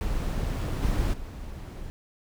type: noise with level steps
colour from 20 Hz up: brown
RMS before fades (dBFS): -28 / -25 / -38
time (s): 0.01-1.9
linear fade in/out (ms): 0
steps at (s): 0.82 / 1.13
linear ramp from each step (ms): 10
effects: none